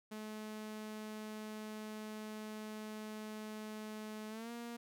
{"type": "tone with pitch glide", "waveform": "sawtooth", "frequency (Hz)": [215, 235.8], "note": ["A3", "A#3"], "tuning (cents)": [-40, 20], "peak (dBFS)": -40, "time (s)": [0.11, 4.77], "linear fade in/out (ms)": 10, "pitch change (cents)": 160, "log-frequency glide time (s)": [4.29, 4.51], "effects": []}